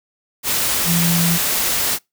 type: tone in noise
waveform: sine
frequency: 170 Hz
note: F3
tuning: 46 cents flat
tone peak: -16 dBFS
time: 0.85-1.39 s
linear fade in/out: 50 ms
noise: white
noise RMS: -19 dBFS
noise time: 0.43-1.99 s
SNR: 0 dB
effects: noise-tail reverb RT60 0.2 s tail -26 dB re dry